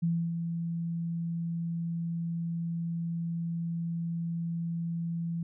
sine tone with ADSR envelope, 168 Hz, E3, 33 cents sharp, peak -24 dBFS, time 0.02-5.43 s, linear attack 15 ms, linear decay 280 ms, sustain -6 dB, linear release 3 ms, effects none

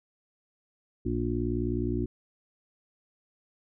harmonic tone, 59.6 Hz, A#1, 39 cents sharp, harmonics 1 / 2 / 4 / 5 / 6, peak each -33 / -33 / -33 / -33 / -33 dBFS, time 1.05-2.06 s, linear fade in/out 10 ms, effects none

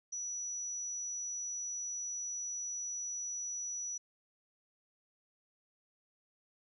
sine tone, 5890 Hz, F#8, 9 cents flat, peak -37 dBFS, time 0.12-3.98 s, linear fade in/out 10 ms, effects none

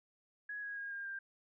sine tone with pitch steps, 1672 / 1650.9 / 1630 / 1609.5 / 1589.1 Hz, G#6 / G#6 / G#6 / G6 / G6, +11 / -11 / -33 / +45 / +23 cents, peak -40 dBFS, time 0.49-1.19 s, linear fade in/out 5 ms, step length 140 ms, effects none

